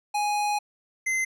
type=tone pair in turn; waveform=square; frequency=830.6 / 2065 Hz; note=G#5 / C7; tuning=0 / -23 cents; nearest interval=octave + major third; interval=1577 cents; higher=second; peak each=-24 dBFS; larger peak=neither; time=0.14-0.59 / 1.06-1.25 s; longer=first; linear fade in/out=10 ms; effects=low-pass 11000 Hz 12 dB/octave